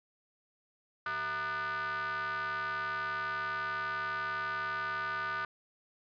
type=ring-modulated tone; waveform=square; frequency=138.59 Hz; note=C#3; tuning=in tune; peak=-31 dBFS; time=1.06-5.45 s; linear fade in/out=2 ms; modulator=1350 Hz; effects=resampled to 11025 Hz